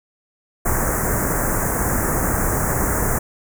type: band-stop noise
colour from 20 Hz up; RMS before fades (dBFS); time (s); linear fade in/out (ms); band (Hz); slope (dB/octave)
pink; -20; 0.65-3.19; 10; 1900 to 6600; 48
effects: none